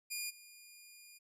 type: tone with level steps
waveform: 10% pulse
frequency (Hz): 2427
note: D#7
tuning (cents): -44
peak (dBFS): -29 / -46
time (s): 0.1-1.19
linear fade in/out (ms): 20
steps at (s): 0.29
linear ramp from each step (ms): 20
effects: resampled to 32000 Hz